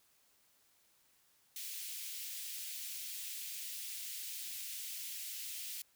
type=high-pass noise; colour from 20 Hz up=white; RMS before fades=-44 dBFS; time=1.56-5.82 s; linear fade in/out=2 ms; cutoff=2300 Hz; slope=24 dB/octave; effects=white hiss -71 dBFS RMS until 5.95 s